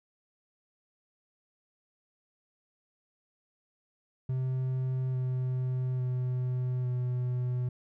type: tone with pitch steps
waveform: triangle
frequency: 129.5 / 127.86 / 126.25 / 124.66 Hz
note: C3 / C3 / B2 / B2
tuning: -17 / -40 / +39 / +17 cents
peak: -26 dBFS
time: 4.29-7.69 s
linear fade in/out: 5 ms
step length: 850 ms
effects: none